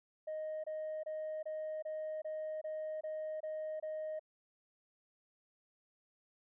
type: tone bursts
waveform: sine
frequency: 622.3 Hz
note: D#5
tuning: in tune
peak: -36 dBFS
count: 10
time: 0.27-4.195 s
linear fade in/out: 10 ms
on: 370 ms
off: 25 ms
effects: tanh soft clip ceiling -36 dBFS